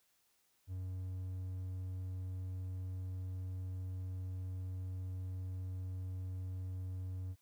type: tone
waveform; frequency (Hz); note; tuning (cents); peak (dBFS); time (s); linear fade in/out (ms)
triangle; 92.5; F#2; 0; -37; 0.67-7.36; 50
effects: white hiss -75 dBFS RMS until 7.41 s